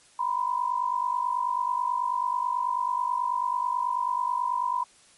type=tone pair together; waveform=sine; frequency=965.8 / 1015 Hz; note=B5 / B5; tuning=-39 / +47 cents; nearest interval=minor second; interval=86 cents; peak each=-27 dBFS; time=0.19-4.84 s; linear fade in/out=5 ms; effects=white hiss -57 dBFS RMS until 5.17 s + MP3 48 kbps